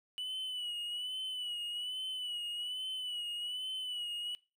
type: tone with vibrato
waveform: triangle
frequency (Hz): 2960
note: F#7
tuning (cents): 0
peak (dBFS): -35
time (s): 0.18-4.35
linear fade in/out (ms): 0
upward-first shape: sine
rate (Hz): 1.2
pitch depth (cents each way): 57
effects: noise-tail reverb RT60 0.3 s tail -22 dB re dry